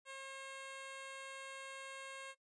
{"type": "tone", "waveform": "10% pulse", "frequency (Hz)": 538, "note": "C5", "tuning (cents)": 48, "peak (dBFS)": -39, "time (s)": [0.05, 2.35], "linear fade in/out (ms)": 50, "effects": ["noise-tail reverb RT60 0.1 s tail -18 dB re dry", "resampled to 22050 Hz"]}